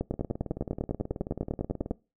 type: two click trains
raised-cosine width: 2 ms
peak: -22 / -15 dBFS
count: 34 / 20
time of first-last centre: 0.14-1.914 / 0.01-1.91 s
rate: 18.6 / 10 Hz
effects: noise-tail reverb RT60 0.3 s tail -23 dB re dry